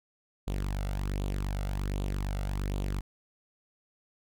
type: tone with flanger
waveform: sawtooth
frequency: 48.68 Hz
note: G1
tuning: 11 cents flat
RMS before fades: -32 dBFS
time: 0.47-3.01 s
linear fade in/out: 10 ms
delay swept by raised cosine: 0.27 to 1.47 ms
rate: 1.3 Hz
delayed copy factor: +0.6
effects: none